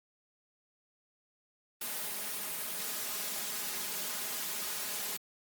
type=noise with comb filter; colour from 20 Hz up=white; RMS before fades=-37 dBFS; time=1.81-5.17 s; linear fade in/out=5 ms; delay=4.8 ms; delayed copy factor=+0.75; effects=high-pass 150 Hz 12 dB/octave + Opus 32 kbps